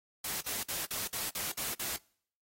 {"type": "noise bursts", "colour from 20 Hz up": "white", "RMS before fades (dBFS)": -36, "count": 8, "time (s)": [0.24, 1.964], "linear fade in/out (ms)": 5, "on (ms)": 170, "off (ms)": 52, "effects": ["noise-tail reverb RT60 0.6 s tail -25 dB re dry", "AAC 48 kbps"]}